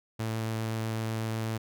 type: tone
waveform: sawtooth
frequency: 111.5 Hz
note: A2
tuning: 23 cents sharp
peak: -26 dBFS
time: 0.19-1.58 s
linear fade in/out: 10 ms
effects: none